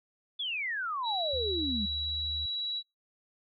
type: exponential sweep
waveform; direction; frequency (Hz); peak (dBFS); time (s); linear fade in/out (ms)
sine; down; 3520 to 192.6; -31; 0.39-1.86; 10
type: tone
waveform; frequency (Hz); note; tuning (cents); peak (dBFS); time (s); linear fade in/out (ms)
sine; 3906; B7; -20; -31; 1.03-2.83; 50
type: tone with vibrato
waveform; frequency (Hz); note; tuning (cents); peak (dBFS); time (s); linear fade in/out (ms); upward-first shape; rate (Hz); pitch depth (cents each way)
sine; 75; D2; +37; -38; 1.33-2.46; 5; square; 1.4; 15
effects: noise-tail reverb RT60 0.2 s tail -23 dB re dry